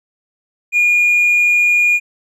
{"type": "tone", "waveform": "triangle", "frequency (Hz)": 2431, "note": "D#7", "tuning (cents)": -41, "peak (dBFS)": -7, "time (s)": [0.72, 2], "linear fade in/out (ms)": 50, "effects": ["tanh soft clip ceiling -5 dBFS", "resampled to 32000 Hz"]}